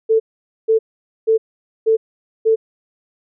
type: tone bursts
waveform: sine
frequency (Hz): 444.6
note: A4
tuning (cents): +18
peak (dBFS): -10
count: 5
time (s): 0.09-2.56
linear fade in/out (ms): 20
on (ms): 110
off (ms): 480
effects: none